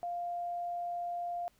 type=tone; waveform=sine; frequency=698.5 Hz; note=F5; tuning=in tune; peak=-34 dBFS; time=0.03-1.48 s; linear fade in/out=0 ms; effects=pink hiss -69 dBFS RMS until 1.59 s